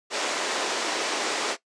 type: band-pass noise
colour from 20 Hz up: pink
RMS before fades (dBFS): -28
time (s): 0.1-1.57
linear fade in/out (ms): 50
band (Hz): 340 to 7700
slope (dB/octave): 24
effects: noise-tail reverb RT60 0.1 s tail -17 dB re dry + resampled to 22050 Hz